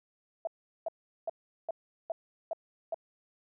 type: tone bursts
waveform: sine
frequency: 659.3 Hz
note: E5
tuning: in tune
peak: -30 dBFS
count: 7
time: 0.45-2.944 s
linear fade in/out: 2 ms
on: 22 ms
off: 390 ms
effects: none